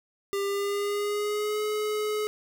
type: tone with pitch glide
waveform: square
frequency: 398.3 to 424.4 Hz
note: G4 to G#4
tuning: +28 to +38 cents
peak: -27 dBFS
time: 0.33-2.27 s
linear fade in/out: 0 ms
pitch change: +110 cents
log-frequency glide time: 0.45-1.61 s
effects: none